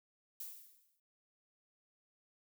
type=noise with exponential decay; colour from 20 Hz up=violet; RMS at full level=-43 dBFS; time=0.4-1 s; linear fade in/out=2 ms; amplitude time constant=130 ms; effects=none